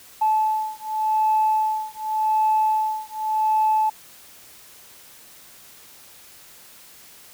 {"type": "beating tone pair", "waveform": "sine", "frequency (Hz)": [867, 867.87], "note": ["A5", "A5"], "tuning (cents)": [-26, -24], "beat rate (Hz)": 0.87, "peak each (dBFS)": -21, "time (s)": [0.21, 3.9], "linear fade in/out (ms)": 10, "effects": ["tanh soft clip ceiling -11 dBFS", "white hiss -47 dBFS RMS until 7.33 s"]}